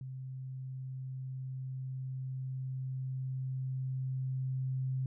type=tone with level ramp; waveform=sine; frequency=130.81 Hz; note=C3; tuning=in tune; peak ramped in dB=-40 to -31 dBFS; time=0.01-5.06 s; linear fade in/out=2 ms; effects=none